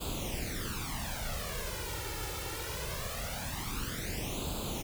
pink noise with flanger, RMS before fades -37 dBFS, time 0-4.83 s, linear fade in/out 20 ms, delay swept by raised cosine 0.26 to 2.26 ms, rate 0.22 Hz, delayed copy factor +0.8, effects none

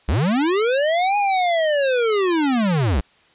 square linear two-way sweep, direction up then down, 51.4 to 830.6 to 51.4 Hz, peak -17 dBFS, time 0.08-3.01 s, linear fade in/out 10 ms, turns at 1.17 s, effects white hiss -55 dBFS RMS until 3.34 s + resampled to 8000 Hz

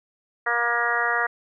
harmonic tone, 237 Hz, A#3, 29 cents sharp, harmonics 2 / 3 / 4 / 5 / 6 / 7 / 8, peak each -32 / -29 / -31 / -28 / -27 / -27 / -26 dBFS, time 0.46-1.27 s, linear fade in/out 10 ms, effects none

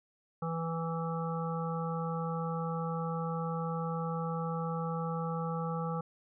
harmonic tone, 164.81 Hz, E3, in tune, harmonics 1 / 3 / 5 / 7 / 8, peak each -34 / -39 / -41 / -42 / -43 dBFS, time 0.42-6.01 s, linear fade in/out 5 ms, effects none

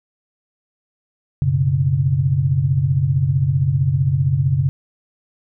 sine chord, F# suspended fourth, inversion none, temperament just, 92.5 / 123.33 / 138.75 Hz, F#2 / B2 / C#3, 0 / -2 / +2 cents, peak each -22 / -20 / -16 dBFS, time 1.42-4.69 s, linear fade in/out 0 ms, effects none

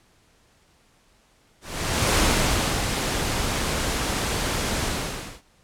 pink noise with ADSR envelope, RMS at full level -19 dBFS, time 1.61-5.42 s, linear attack 550 ms, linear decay 630 ms, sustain -6 dB, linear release 580 ms, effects pink hiss -60 dBFS RMS until 5.63 s + low-pass 10000 Hz 12 dB/octave

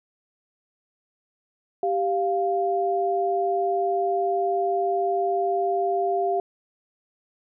sine tone pair together, 392 / 698.5 Hz, G4 / F5, 0 / 0 cents, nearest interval minor seventh, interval 1000 cents, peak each -24 / -23 dBFS, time 1.83-6.4 s, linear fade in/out 2 ms, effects none

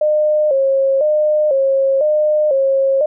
sine tone with vibrato, 573 Hz, D5, 43 cents flat, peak -11 dBFS, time 0.01-3.06 s, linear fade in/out 5 ms, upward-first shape square, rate 1 Hz, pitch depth 100 cents each way, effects none

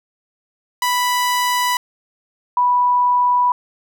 sawtooth / sine tone pair in turn, 987.8 / 983.9 Hz, B5 / B5, 0 / -7 cents, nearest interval unison, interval 7 cents, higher first, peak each -12 dBFS, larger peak neither, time 0.82-1.77 / 2.57-3.52 s, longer neither, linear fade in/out 2 ms, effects none

